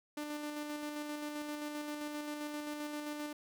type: tone with tremolo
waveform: sawtooth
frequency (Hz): 297.2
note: D4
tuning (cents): +21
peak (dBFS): -34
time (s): 0.17-3.33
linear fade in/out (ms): 5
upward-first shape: square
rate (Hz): 7.6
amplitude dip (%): 30
effects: none